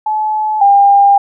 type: tone pair in turn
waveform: sine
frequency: 859 / 801.2 Hz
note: A5 / G5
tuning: -42 / +38 cents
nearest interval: minor second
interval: 120 cents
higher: first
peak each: -12 / -4 dBFS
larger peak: second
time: 0.06-0.61 / 0.61-1.18 s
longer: second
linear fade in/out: 5 ms
effects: none